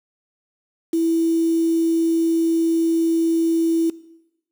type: tone with quantisation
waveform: sine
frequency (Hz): 329.6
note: E4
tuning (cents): 0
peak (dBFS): -16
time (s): 0.93-3.9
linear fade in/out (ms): 5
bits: 6
effects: noise-tail reverb RT60 0.9 s tail -19 dB re dry